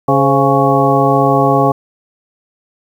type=harmonic tone with a mistuned harmonic; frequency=138.59 Hz; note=C#3; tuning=in tune; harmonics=1 / 2 / 3 / 4 / 5 / 6 / 8; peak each=-16 / -16 / -16 / -16 / -16 / -16 / -16 dBFS; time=0.08-1.72 s; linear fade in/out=5 ms; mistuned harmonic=4; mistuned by=-76 cents; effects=7-bit